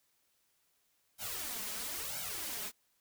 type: noise with flanger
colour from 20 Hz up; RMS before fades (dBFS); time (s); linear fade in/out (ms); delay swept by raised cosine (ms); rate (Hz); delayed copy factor
white; -40; 1.18-2.72; 50; 1.3 to 4.8; 1; +0.9
effects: white hiss -75 dBFS RMS until 3 s